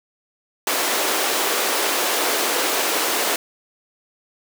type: high-pass noise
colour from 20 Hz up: pink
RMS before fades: -21 dBFS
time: 0.67-3.36 s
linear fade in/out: 2 ms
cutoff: 350 Hz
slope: 24 dB/octave
effects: none